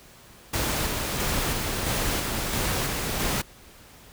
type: noise with tremolo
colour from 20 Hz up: pink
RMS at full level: -26 dBFS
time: 0.53-3.42 s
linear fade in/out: 10 ms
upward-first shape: square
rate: 1.5 Hz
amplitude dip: 25%
effects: pink hiss -50 dBFS RMS until 4.12 s